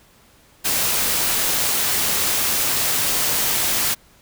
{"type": "noise", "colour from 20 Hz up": "white", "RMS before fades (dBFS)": -20, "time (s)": [0.64, 3.95], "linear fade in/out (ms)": 20, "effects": ["pink hiss -53 dBFS RMS until 4.21 s"]}